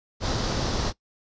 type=noise with comb filter; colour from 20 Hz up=pink; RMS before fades=-26 dBFS; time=0.2-0.93 s; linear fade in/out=50 ms; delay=0.21 ms; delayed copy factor=+0.5; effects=noise-tail reverb RT60 0.1 s tail -19 dB re dry + resampled to 16000 Hz